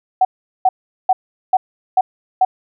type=tone bursts; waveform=sine; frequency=750 Hz; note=F#5; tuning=23 cents sharp; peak=-8 dBFS; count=6; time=0.21-2.45 s; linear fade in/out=5 ms; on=40 ms; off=400 ms; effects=none